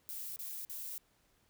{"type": "noise with dropouts", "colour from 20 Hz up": "violet", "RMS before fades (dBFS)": -43, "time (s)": [0.09, 0.98], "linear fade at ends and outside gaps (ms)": 0, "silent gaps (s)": [[0.361, 0.391], [0.65, 0.697]], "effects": ["pink hiss -72 dBFS RMS until 1.49 s"]}